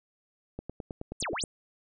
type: click train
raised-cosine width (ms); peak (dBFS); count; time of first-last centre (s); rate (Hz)
2; -23; 9; 0.59-1.438; 9.43
type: exponential two-way sweep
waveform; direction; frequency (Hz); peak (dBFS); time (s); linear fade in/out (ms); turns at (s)
sine; down then up; 9956 to 293.7 to 9956; -31; 1.2-1.44; 2; 1.31
effects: none